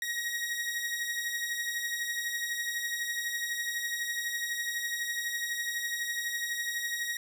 sawtooth beating tone pair, 1882 / 1894 Hz, A#6 / A#6, +16 / +27 cents, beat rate 12 Hz, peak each -35 / -29 dBFS, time 0.02-7.17 s, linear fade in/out 2 ms, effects none

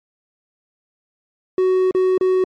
triangle tone with dropouts, 372.3 Hz, F#4, 11 cents sharp, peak -11 dBFS, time 1.58-2.44 s, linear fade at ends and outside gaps 2 ms, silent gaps 1.911-1.948 / 2.178-2.21 s, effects MP3 48 kbps

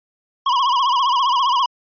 square tone with vibrato, 1031 Hz, C6, 26 cents flat, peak -15 dBFS, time 0.46-1.66 s, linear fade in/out 5 ms, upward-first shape sine, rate 15 Hz, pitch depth 130 cents each way, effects resampled to 11025 Hz

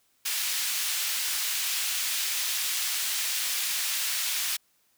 pink high-pass noise, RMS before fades -29 dBFS, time 0.25-4.57 s, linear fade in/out 10 ms, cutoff 2600 Hz, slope 12 dB/octave, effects white hiss -68 dBFS RMS until 4.97 s

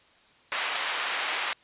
white band-pass noise, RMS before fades -30 dBFS, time 0.52-1.53 s, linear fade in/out 0 ms, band 780 to 2900 Hz, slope 12 dB/octave, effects white hiss -59 dBFS RMS until 1.63 s + resampled to 8000 Hz

